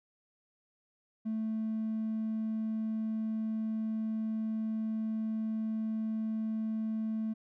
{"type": "tone", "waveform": "triangle", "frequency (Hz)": 220, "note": "A3", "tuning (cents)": 0, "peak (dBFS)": -28, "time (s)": [1.25, 7.34], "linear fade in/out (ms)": 20, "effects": ["tanh soft clip ceiling -27 dBFS"]}